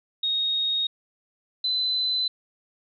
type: tone pair in turn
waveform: sine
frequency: 3737 / 4027 Hz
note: A#7 / B7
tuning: +4 / +33 cents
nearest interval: minor second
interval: 129 cents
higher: second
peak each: -22 dBFS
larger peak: neither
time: 0.23-0.87 / 1.64-2.28 s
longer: neither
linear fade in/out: 5 ms
effects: none